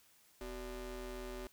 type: ring-modulated tone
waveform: 30% pulse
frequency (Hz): 208.8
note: G#3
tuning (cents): +10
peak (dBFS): -37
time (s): 0.41-1.47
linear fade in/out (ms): 2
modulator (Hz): 167
effects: white hiss -67 dBFS RMS until 1.52 s